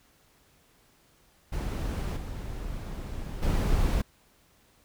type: noise with level steps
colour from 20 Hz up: brown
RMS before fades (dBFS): -30 / -36 / -25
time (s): 1.52-4.02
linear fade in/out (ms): 10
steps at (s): 2.16 / 3.42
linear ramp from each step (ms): 10
effects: pink hiss -63 dBFS RMS until 4.84 s